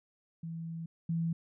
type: tone pair in turn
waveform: sine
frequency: 164.81 / 165.86 Hz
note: E3 / E3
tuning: 0 / +11 cents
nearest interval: unison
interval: 11 cents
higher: second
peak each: -37 / -29 dBFS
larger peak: second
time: 0.43-0.86 / 1.09-1.33 s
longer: first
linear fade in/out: 5 ms
effects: none